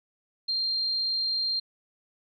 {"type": "tone", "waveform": "sine", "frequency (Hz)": 4186, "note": "C8", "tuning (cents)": 0, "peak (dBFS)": -25, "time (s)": [0.48, 1.6], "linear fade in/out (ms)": 10, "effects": []}